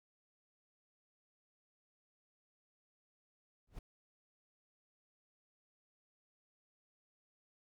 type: noise with exponential growth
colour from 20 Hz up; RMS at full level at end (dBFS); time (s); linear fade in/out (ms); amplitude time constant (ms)
brown; -40; 3.67-3.79; 5; 24
effects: none